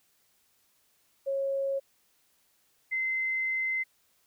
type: tone pair in turn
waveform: sine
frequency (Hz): 547 / 2065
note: C#5 / C7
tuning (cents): -23 / -23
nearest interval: octave + major seventh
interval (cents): 2300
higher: second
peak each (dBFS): -27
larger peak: neither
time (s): 1.26-1.8 / 2.91-3.84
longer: second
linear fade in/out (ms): 20
effects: white hiss -69 dBFS RMS until 4.26 s